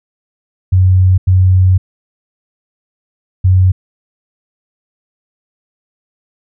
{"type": "tone bursts at uneven times", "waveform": "sine", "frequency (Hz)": 92.8, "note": "F#2", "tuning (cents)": 6, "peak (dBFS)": -5, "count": 3, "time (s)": [[0.72, 1.18], [1.27, 1.78], [3.44, 3.72]], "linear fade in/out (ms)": 10, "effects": []}